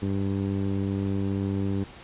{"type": "tone with low-pass filter", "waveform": "15% pulse", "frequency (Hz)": 98, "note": "G2", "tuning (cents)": 0, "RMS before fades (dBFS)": -27, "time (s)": [0.02, 1.84], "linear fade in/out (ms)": 5, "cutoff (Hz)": 400, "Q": 0.78, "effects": ["pink hiss -46 dBFS RMS until 2.03 s", "resampled to 8000 Hz"]}